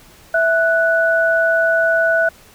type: tone pair together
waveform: sine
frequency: 658.5 / 1480 Hz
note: E5 / F#6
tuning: -2 / 0 cents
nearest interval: octave + major second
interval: 1402 cents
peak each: -15 dBFS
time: 0.34-2.29 s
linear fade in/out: 5 ms
effects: pink hiss -46 dBFS RMS until 2.54 s

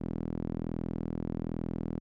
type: tone with band-pass filter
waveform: sawtooth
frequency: 41.2 Hz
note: E1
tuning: in tune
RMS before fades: -35 dBFS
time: 0-2 s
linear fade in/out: 20 ms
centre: 240 Hz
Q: 1.4
effects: none

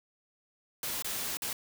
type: noise with dropouts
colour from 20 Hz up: white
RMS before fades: -35 dBFS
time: 0.83-1.53 s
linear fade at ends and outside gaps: 2 ms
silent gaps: 1.023-1.045 / 1.371-1.42 s
effects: none

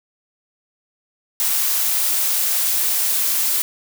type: noise with high-pass filter sweep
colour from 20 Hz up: blue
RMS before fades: -19 dBFS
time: 1.4-3.62 s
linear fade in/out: 0 ms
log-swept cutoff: 740 to 270 Hz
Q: 1.4
effects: none

